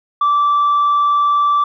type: tone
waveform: sine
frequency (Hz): 1164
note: D6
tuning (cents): -16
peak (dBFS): -9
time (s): 0.21-1.64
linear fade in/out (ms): 5
effects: tanh soft clip ceiling -9 dBFS